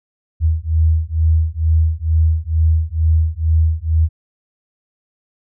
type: beating tone pair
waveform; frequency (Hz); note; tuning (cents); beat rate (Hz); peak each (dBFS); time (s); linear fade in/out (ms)
sine; 79 / 81.2; D#2 / E2; +27 / -26; 2.2; -15; 0.4-4.09; 50
effects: none